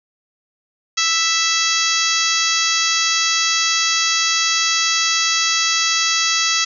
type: harmonic tone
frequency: 659.3 Hz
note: E5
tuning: in tune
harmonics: 2 / 3 / 4 / 5 / 6 / 7 / 8 / 9 / 10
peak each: -24 / -24 / -24 / -24 / -24 / -24 / -24 / -24 / -24 dBFS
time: 0.97-6.65 s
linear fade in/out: 10 ms
effects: none